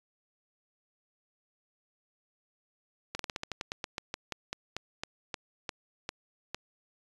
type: slowing click train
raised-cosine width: 0.2 ms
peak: -17 dBFS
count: 20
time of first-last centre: 3.15-6.546 s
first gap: 43 ms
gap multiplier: 1.14
effects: resampled to 24000 Hz